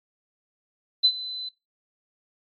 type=tone with ADSR envelope; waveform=sine; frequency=4025 Hz; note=B7; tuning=32 cents sharp; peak=-13 dBFS; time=1.03-1.49 s; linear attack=20 ms; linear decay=64 ms; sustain=-18 dB; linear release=6 ms; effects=noise-tail reverb RT60 0.2 s tail -19 dB re dry + AAC 64 kbps